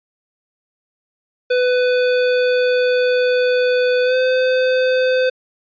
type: tone with pitch glide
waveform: square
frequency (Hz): 498.9 to 512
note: B4 to C5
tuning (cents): +17 to -38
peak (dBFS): -14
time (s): 1.5-5.3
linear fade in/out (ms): 10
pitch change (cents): +45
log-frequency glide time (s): 4.04-4.15
effects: resampled to 11025 Hz